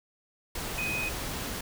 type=tone in noise; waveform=sine; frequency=2505 Hz; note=D#7; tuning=11 cents sharp; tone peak=-30 dBFS; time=0.78-1.09 s; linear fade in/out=5 ms; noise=pink; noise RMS=-35 dBFS; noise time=0.55-1.61 s; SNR=+2 dB; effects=none